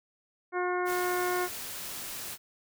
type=harmonic tone; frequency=359.8 Hz; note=F#4; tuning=48 cents flat; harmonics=1 / 2 / 3 / 4 / 5 / 6; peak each=-30 / -34 / -35 / -36 / -41 / -42 dBFS; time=0.52-1.49 s; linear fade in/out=50 ms
type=noise; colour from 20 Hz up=white; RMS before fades=-39 dBFS; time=0.85-2.38 s; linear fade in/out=50 ms
effects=none